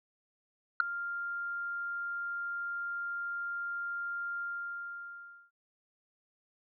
sine tone with ADSR envelope, 1396.9 Hz, F6, in tune, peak -14 dBFS, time 0.8-5.51 s, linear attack 3 ms, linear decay 4 ms, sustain -20 dB, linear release 1100 ms, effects tanh soft clip ceiling -15 dBFS

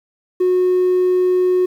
triangle tone, 365 Hz, F#4, 24 cents flat, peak -9 dBFS, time 0.4-1.66 s, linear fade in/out 10 ms, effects tanh soft clip ceiling -8 dBFS + 8-bit

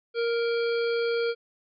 harmonic tone with a mistuned harmonic, 466.7 Hz, A#4, 2 cents sharp, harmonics 1 / 3 / 5 / 7 / 9 / 10, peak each -24 / -34 / -38 / -41 / -43 / -44 dBFS, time 0.14-1.35 s, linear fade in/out 50 ms, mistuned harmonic 9, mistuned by +22 cents, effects none

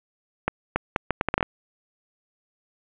accelerating click train, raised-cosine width 0.5 ms, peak -6 dBFS, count 10, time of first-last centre 0.48-1.428 s, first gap 280 ms, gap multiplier 0.72, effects resampled to 8000 Hz + 7-bit

